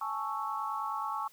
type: chord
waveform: sine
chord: A major seventh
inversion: third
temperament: equal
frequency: 830.6 / 880 / 1108.7 / 1318.5 Hz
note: G#5 / A5 / C#6 / E6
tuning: 0 / 0 / 0 / 0 cents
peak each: -40 / -38 / -35 / -40 dBFS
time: 0.01-1.28 s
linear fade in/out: 5 ms
effects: white hiss -61 dBFS RMS until 1.32 s